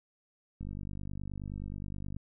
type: click train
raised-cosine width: 5 ms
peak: -28 dBFS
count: 78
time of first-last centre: 0.61-2.166 s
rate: 49.5 Hz
effects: none